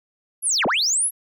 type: linear two-way sweep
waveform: sine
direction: down then up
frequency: 11570 to 149.6 to 11570 Hz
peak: -16 dBFS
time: 0.42-1.11 s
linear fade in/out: 50 ms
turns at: 0.66 s
effects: tanh soft clip ceiling -15 dBFS